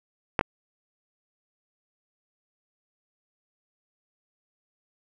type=clicks; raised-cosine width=0.5 ms; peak=-6 / -8 dBFS; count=2; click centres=0.392 / 0.411 s; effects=none